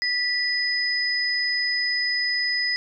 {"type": "tone pair together", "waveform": "sine", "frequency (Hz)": [1963, 5021], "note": ["B6", "D#8"], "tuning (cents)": [-11, 15], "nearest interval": "octave + major third", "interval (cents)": 1626, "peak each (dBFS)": [-24, -24], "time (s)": [0.02, 2.76], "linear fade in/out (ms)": 0, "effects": []}